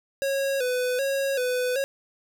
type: tone with vibrato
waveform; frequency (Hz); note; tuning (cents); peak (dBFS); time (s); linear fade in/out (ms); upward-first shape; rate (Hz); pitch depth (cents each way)
square; 523.3; C5; 0; -24; 0.22-1.84; 0; square; 1.3; 80
effects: none